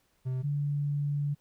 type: tone pair in turn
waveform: triangle / sine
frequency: 128.7 / 144.46 Hz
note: C3 / D3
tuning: -28 / -28 cents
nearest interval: major second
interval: 200 cents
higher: second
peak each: -27 dBFS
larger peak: neither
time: 0.25-0.43 / 0.43-1.35 s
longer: second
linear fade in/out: 20 ms
effects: pink hiss -71 dBFS RMS until 1.4 s